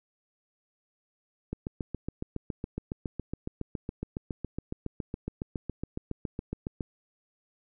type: click train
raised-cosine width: 3 ms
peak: -20 dBFS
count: 39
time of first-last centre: 1.53-6.808 s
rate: 7.2 Hz
effects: none